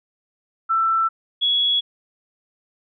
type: tone pair in turn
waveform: sine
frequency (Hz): 1333 / 3359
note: E6 / G#7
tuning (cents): +19 / +19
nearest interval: octave + major third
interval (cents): 1600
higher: second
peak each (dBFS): -16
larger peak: neither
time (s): 0.69-1.09 / 1.41-1.81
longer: neither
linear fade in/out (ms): 20
effects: none